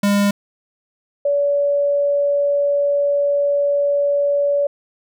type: tone pair in turn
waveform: square / sine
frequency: 202.4 / 571.1 Hz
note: G#3 / D5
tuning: -44 / -49 cents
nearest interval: octave + tritone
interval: 1795 cents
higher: second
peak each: -14 dBFS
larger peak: neither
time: 0.03-0.31 / 1.25-4.67 s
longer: second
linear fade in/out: 5 ms
effects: none